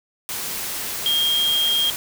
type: tone in noise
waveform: sine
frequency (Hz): 3227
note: G7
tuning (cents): +50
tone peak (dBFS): -17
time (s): 1.06-1.9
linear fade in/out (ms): 0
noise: white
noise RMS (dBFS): -28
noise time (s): 0.29-1.96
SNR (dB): +8
effects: none